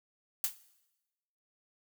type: noise with exponential decay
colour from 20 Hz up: blue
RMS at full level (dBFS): -27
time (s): 0.44-0.57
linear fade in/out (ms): 1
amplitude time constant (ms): 27
effects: noise-tail reverb RT60 1.0 s tail -18 dB re dry